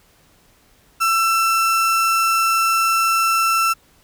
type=tone; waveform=35% pulse; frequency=1337 Hz; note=E6; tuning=24 cents sharp; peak=-13 dBFS; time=1-3.74 s; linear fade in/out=20 ms; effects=pink hiss -55 dBFS RMS until 4.03 s